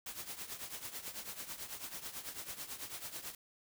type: noise with tremolo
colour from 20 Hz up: white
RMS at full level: -42 dBFS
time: 0.06-3.35 s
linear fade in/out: 2 ms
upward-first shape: triangle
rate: 9.1 Hz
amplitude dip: 80%
effects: none